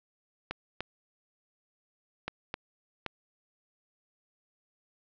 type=clicks; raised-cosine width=0.3 ms; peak=-17 dBFS; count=5; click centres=0.51 / 0.806 / 2.28 / 2.541 / 3.063 s; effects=low-pass 5000 Hz 12 dB/octave